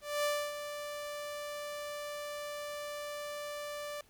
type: tone with ADSR envelope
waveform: sawtooth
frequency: 587.3 Hz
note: D5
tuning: in tune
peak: -25 dBFS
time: 0.01-4.01 s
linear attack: 230 ms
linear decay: 280 ms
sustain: -10 dB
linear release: 3 ms
effects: pink hiss -65 dBFS RMS until 4.09 s